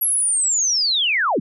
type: linear sweep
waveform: sine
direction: down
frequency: 11520 to 137.1 Hz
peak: -16 dBFS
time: 0.01-1.4 s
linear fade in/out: 10 ms
effects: none